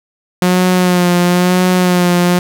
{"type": "tone with vibrato", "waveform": "sawtooth", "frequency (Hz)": 179.5, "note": "F3", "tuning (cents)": 48, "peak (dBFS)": -5, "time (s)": [0.42, 2.39], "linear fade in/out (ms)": 2, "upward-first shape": "sine", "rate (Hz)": 1, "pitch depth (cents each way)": 32, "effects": []}